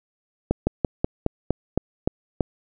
slowing click train, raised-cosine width 2 ms, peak -6 dBFS, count 9, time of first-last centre 0.51-2.408 s, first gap 160 ms, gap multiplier 1.11, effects none

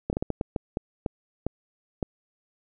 slowing click train, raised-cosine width 2 ms, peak -13 dBFS, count 11, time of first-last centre 0.1-2.028 s, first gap 29 ms, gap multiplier 1.39, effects none

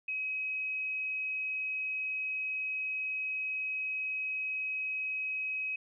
sine tone, 2542 Hz, D#7, 36 cents sharp, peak -32 dBFS, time 0.08-5.76 s, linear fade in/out 5 ms, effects none

